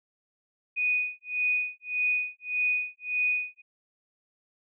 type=tone with tremolo; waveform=sine; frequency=2481 Hz; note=D#7; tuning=6 cents flat; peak=-22 dBFS; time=0.76-3.62 s; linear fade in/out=20 ms; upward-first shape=sine; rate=1.7 Hz; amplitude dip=100%; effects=none